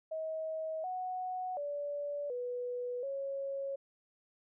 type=tone with pitch steps; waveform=sine; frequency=636 / 738 / 578 / 491.5 / 550 Hz; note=D#5 / F#5 / D5 / B4 / C#5; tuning=+38 / -5 / -28 / -8 / -14 cents; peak=-35 dBFS; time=0.11-3.76 s; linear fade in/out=10 ms; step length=730 ms; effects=none